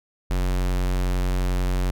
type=tone; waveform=square; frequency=45.6 Hz; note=F#1; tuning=24 cents flat; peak=-21 dBFS; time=0.3-1.91 s; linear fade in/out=10 ms; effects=none